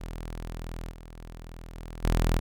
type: tone with level steps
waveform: sawtooth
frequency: 41.2 Hz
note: E1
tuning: in tune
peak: -31 / -39 / -37 / -34 / -18 dBFS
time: 0-2.4 s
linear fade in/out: 20 ms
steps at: 0.9 / 1.17 / 1.74 / 2.03 s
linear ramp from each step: 20 ms
effects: none